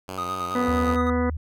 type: tone with vibrato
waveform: 5% pulse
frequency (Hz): 91.1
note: F#2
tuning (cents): -26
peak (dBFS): -21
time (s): 0.08-0.96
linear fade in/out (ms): 5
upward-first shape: square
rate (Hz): 4.7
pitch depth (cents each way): 45
type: tone with tremolo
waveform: triangle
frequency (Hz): 1244.5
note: D#6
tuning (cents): 0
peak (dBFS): -24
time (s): 0.18-1.1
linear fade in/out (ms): 2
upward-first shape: square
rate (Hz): 9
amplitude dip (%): 40
type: harmonic tone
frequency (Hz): 246.9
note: B3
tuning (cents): 0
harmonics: 1 / 2 / 3 / 4 / 5 / 6 / 7 / 8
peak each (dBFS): -23 / -26 / -36 / -34 / -33 / -38 / -43 / -37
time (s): 0.55-1.3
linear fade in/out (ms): 5
type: tone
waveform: sine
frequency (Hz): 77.78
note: D#2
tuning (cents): 0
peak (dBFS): -26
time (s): 0.68-1.37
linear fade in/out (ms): 5
effects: none